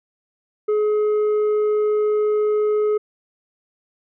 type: tone with tanh clipping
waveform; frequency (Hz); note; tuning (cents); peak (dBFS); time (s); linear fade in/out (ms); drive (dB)
triangle; 422.9; G#4; +31; -17; 0.68-2.98; 10; 9
effects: none